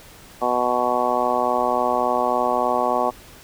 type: harmonic tone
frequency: 123.47 Hz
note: B2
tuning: in tune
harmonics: 2 / 3 / 4 / 5 / 6 / 7 / 8 / 9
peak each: -30 / -29 / -27 / -24 / -24 / -25 / -30 / -25 dBFS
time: 0.41-3.11 s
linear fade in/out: 20 ms
effects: pink hiss -45 dBFS RMS until 3.43 s